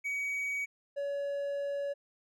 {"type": "tone pair in turn", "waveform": "triangle", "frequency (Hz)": [2261, 565.2], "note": ["C#7", "C#5"], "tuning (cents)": [34, 34], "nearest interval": "2 octaves", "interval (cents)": 2400, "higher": "first", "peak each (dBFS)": [-30, -30], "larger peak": "neither", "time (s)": [[0.04, 0.66], [0.96, 1.94]], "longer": "second", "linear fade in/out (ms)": 20, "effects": []}